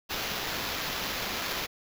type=noise with sample-and-hold; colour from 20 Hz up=white; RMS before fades=-33 dBFS; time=0.09-1.67 s; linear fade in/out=20 ms; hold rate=8820 Hz; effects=none